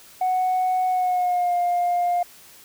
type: tone with pitch glide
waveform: sine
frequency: 740 to 705.8 Hz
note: F#5 to F5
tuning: 0 to +18 cents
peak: -17 dBFS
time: 0.21-2.23 s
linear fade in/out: 5 ms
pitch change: -82 cents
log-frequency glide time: 0.88-1.55 s
effects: tanh soft clip ceiling -16 dBFS + white hiss -48 dBFS RMS until 2.64 s